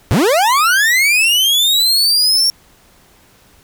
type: linear sweep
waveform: 40% pulse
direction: up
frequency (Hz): 75.7 to 5550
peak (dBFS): -9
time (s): 0.11-2.5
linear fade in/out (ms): 0
effects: pink hiss -49 dBFS RMS until 3.63 s